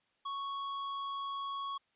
square tone, 1108.7 Hz, C#6, in tune, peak -37 dBFS, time 0.25-1.78 s, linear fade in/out 10 ms, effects white hiss -75 dBFS RMS until 1.95 s + resampled to 8000 Hz

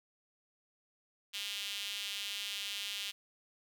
sawtooth tone with high-pass filter, 202.1 Hz, G#3, 47 cents flat, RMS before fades -40 dBFS, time 1.33-3.12 s, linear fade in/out 20 ms, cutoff 3100 Hz, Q 3.1, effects 10-bit

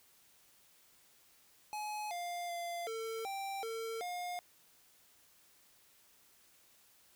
square tone with pitch steps, 845 / 700 / 690 / 449.1 / 784 / 452 / 712 Hz, G#5 / F5 / F5 / A4 / G5 / A4 / F5, +30 / +4 / -21 / +35 / 0 / +47 / +33 cents, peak -39 dBFS, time 1.73-4.39 s, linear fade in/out 0 ms, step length 380 ms, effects white hiss -66 dBFS RMS until 7.15 s

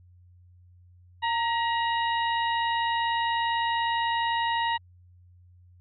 harmonic tone with a mistuned harmonic, 952 Hz, A#5, 36 cents sharp, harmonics 1 / 2 / 3 / 4, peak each -25 / -31 / -35 / -37 dBFS, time 1.22-4.78 s, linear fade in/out 20 ms, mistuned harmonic 1, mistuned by -51 cents, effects added 89 Hz sine -52 dBFS peak until 5.8 s

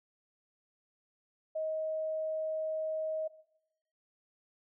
sine tone, 630 Hz, D#5, 21 cents sharp, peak -32 dBFS, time 1.55-3.28 s, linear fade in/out 10 ms, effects noise-tail reverb RT60 0.8 s tail -18 dB re dry

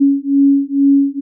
sine beating tone pair, 277.2 / 279.4 Hz, C#4 / C#4, 0 / +14 cents, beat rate 2.2 Hz, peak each -12 dBFS, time 0-1.21 s, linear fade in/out 20 ms, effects none

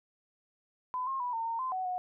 sine tone with pitch steps, 1008 / 1070 / 982 / 909 / 917 / 1033 / 747 / 730 Hz, B5 / C6 / B5 / A#5 / A#5 / C6 / F#5 / F#5, +35 / +38 / -10 / -44 / -29 / -22 / +16 / -24 cents, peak -31 dBFS, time 0.94-1.98 s, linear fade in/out 0 ms, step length 130 ms, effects none

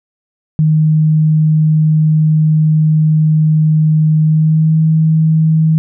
sine tone with pitch glide, 155.56 to 158.65 Hz, D#3 to D#3, 0 to +34 cents, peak -7 dBFS, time 0.59-5.78 s, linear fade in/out 0 ms, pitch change +34 cents, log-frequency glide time 4.22-4.77 s, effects none

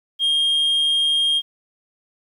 sine tone, 3226 Hz, G7, 49 cents sharp, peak -13 dBFS, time 0.19-1.42 s, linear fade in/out 50 ms, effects tanh soft clip ceiling -15 dBFS + 9-bit

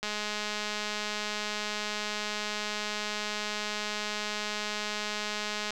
click train, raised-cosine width 0.2 ms, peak -16 dBFS, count 1193, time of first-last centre 0.03-5.706 s, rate 210 Hz, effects none

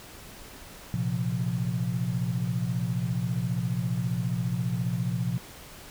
sine chord, Bb suspended second, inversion none, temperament equal with one note detuned, 116.07 / 130.81 / 174.61 Hz, Bb2 / C3 / F3, -7 / 0 / 0 cents, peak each -30 dBFS, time 0.94-5.38 s, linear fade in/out 0 ms, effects pink hiss -46 dBFS RMS until 5.9 s

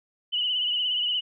sine tone with vibrato, 2960 Hz, F#7, in tune, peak -23 dBFS, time 0.32-1.21 s, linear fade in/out 20 ms, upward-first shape sine, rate 17 Hz, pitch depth 55 cents each way, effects none

